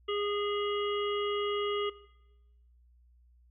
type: harmonic tone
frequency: 410.9 Hz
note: G#4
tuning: 18 cents flat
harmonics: 1 / 3 / 5 / 7 / 8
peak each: -31 / -37 / -43 / -38 / -44 dBFS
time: 0.08-1.9 s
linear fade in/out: 10 ms
effects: noise-tail reverb RT60 1.0 s tail -19 dB re dry + added 60 Hz sine -59 dBFS peak until 3.5 s